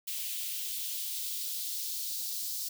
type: noise with high-pass filter sweep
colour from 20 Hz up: blue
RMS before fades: -36 dBFS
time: 0.07-2.69 s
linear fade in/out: 10 ms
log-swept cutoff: 2800 to 4600 Hz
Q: 2
effects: none